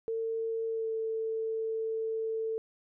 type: tone with pitch glide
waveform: sine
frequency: 451.1 to 445.4 Hz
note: A4 to A4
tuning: +43 to +21 cents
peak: -30 dBFS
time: 0.08-2.58 s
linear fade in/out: 0 ms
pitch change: -22 cents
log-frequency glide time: 0.65-0.92 s
effects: none